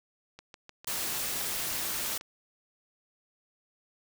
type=click train; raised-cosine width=0.2 ms; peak=-29 dBFS; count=13; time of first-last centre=0.39-2.211 s; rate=6.59 Hz
type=noise; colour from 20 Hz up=white; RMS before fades=-33 dBFS; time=0.87-2.18 s; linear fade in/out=5 ms
effects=none